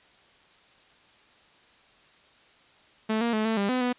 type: tone with pitch steps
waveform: sawtooth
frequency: 218.6 / 234.8 / 216.3 / 223.1 / 200 / 253.4 / 247.3 Hz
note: A3 / A#3 / A3 / A3 / G3 / B3 / B3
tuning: -11 / +13 / -29 / +24 / +35 / +45 / +3 cents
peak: -20 dBFS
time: 3.09-3.93 s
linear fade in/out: 10 ms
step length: 120 ms
effects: white hiss -58 dBFS RMS until 3.98 s + resampled to 8000 Hz